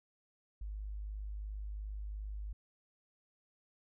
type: tone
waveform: sine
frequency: 51.4 Hz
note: G#1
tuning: 17 cents flat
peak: -39 dBFS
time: 0.61-2.53 s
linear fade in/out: 5 ms
effects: none